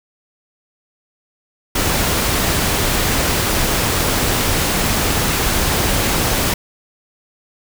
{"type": "noise", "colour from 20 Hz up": "pink", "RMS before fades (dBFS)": -17, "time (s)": [1.75, 6.54], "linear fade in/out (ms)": 5, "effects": []}